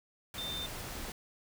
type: tone in noise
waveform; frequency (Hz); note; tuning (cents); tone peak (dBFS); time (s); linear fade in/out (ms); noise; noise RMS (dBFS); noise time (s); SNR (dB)
sine; 3590; A7; +34; -37; 0.38-0.66; 2; pink; -42; 0.34-1.12; +2
effects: none